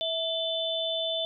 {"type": "tone cluster", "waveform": "sine", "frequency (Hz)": [654, 3035, 3529], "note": ["E5", "F#7", "A7"], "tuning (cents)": [-14, 43, 4], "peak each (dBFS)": [-31, -35, -30], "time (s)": [0.01, 1.25], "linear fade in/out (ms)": 0, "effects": []}